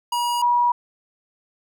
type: tone pair in turn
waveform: square / sine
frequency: 960 / 964.8 Hz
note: B5 / B5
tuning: -49 / -41 cents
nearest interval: unison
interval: 8 cents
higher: second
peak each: -21 / -15 dBFS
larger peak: second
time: 0.12-0.42 / 0.42-0.72 s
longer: neither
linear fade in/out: 5 ms
effects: none